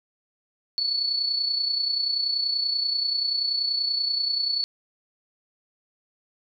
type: tone with amplitude modulation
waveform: sine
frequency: 4435 Hz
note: C#8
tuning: in tune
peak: -20 dBFS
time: 0.78-4.64 s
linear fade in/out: 0 ms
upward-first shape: sine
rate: 30.4 Hz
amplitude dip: 55%
effects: none